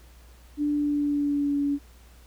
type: tone with pitch glide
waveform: sine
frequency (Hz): 293.7 to 284.8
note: D4 to C#4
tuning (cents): 0 to +47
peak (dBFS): -22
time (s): 0.57-1.79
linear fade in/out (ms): 50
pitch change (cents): -53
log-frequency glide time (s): 0.7-1.59
effects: added 60 Hz sine -49 dBFS peak until 2.26 s + pink hiss -57 dBFS RMS until 2.26 s